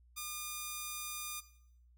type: tone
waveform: 5% pulse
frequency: 1210 Hz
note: D#6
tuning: 49 cents flat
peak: -28 dBFS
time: 0.16-1.41 s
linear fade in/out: 20 ms
effects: noise-tail reverb RT60 0.7 s tail -17 dB re dry + added 60 Hz sine -61 dBFS peak until 1.97 s